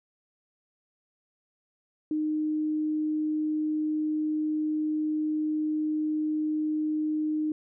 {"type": "tone", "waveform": "sine", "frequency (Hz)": 307.3, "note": "D#4", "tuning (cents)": -21, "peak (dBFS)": -25, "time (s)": [2.11, 7.52], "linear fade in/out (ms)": 2, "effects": []}